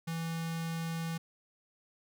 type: tone with notch filter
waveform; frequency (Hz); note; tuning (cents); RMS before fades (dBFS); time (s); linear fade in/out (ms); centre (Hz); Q
square; 164.81; E3; 0; -36; 0.07-1.18; 10; 380; 0.65
effects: none